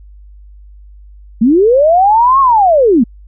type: linear two-way sweep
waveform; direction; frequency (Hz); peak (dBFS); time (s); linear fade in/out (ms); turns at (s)
sine; up then down; 207.7 to 1108.7 to 207.7; -5; 1.41-3.04; 10; 2.4
effects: added 50 Hz sine -34 dBFS peak until 3.27 s